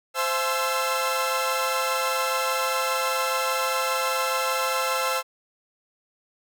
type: tone cluster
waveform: sawtooth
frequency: 522 / 678 / 855 / 1051 / 1331 Hz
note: C5 / E5 / A5 / C6 / E6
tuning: -4 / +49 / -50 / +7 / +16 cents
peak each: -24 / -30 / -28 / -29 / -23 dBFS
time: 0.14-5.23 s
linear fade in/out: 50 ms
effects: none